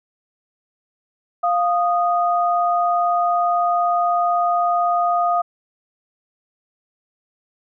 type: tone pair together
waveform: sine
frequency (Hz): 700.2 / 1238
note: F5 / D#6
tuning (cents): +4 / -9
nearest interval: minor seventh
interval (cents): 987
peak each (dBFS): -17 / -20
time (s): 1.43-5.42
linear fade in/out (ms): 10
effects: none